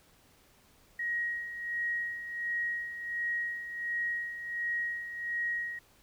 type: tone with tremolo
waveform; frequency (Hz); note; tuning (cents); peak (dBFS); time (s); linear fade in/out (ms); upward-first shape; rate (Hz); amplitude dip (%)
sine; 1891; A#6; +24; -29; 0.99-5.79; 5; sine; 1.4; 65
effects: pink hiss -63 dBFS RMS until 6.02 s

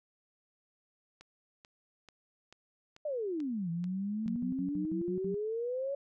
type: click train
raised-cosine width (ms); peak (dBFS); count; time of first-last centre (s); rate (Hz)
0.2; -35; 8; 1.21-4.28; 2.28
type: exponential two-way sweep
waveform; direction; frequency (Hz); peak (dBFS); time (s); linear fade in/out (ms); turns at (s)
sine; down then up; 622.3 to 164.9 to 566; -32; 3.05-5.95; 5; 3.7
type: tone bursts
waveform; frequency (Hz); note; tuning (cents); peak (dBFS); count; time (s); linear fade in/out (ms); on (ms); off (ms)
sine; 185; F#3; 0; -35; 7; 4.26-5.344; 0; 100; 64
effects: none

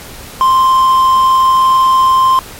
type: tone with quantisation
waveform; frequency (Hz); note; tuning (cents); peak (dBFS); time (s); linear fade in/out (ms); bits
triangle; 1046.5; C6; 0; -4; 0.41-2.39; 0; 4
effects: pink hiss -31 dBFS RMS until 2.59 s + MP3 64 kbps

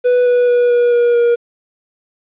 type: tone with pitch steps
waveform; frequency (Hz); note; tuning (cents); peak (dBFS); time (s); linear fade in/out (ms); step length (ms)
triangle; 493.9 / 489.9 / 486 / 482.1 / 478.2 / 474.3; B4 / B4 / B4 / B4 / A#4 / A#4; 0 / -14 / -28 / -42 / +44 / +30; -7; 0.04-1.36; 20; 220
effects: resampled to 8000 Hz + 8-bit

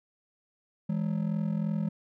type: ring-modulated tone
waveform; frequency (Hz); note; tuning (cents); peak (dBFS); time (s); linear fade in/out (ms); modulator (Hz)
triangle; 185; F#3; 0; -22; 0.89-1.89; 5; 21.5
effects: none

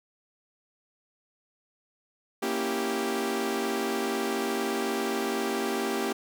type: chord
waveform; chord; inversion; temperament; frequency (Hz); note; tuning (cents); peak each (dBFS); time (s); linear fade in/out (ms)
sawtooth; A# diminished seventh; none; equal; 233.1 / 277.2 / 329.6 / 392; A#3 / C#4 / E4 / G4; 0 / 0 / 0 / 0; -29 / -31 / -32 / -26; 2.42-6.13; 10
effects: none

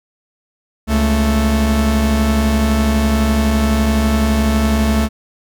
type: tone pair together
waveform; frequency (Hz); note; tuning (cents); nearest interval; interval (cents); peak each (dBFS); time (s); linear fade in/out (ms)
45% pulse; 69.36 / 220; C#2 / A3; +2 / 0; octave + minor sixth; 1998; -15; 0.87-5.09; 50
effects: none

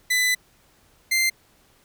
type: tone pair in turn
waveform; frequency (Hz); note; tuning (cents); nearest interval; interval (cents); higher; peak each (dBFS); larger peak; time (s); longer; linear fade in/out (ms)
sawtooth; 2000 / 2087; B6 / C7; +21 / -5; minor second; 74; second; -15; neither; 0.1-0.35 / 1.11-1.3; first; 10
effects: pink hiss -59 dBFS RMS until 1.84 s

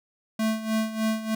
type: tone with tremolo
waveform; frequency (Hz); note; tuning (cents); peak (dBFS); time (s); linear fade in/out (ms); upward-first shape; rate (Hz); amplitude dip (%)
square; 220; A3; 0; -22; 0.39-1.35; 5; sine; 3.3; 75
effects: none

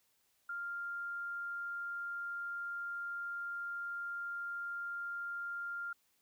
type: tone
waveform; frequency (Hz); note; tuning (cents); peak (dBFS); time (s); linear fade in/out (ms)
sine; 1396.9; F6; 0; -38; 0.49-5.93; 5
effects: white hiss -75 dBFS RMS until 6.21 s

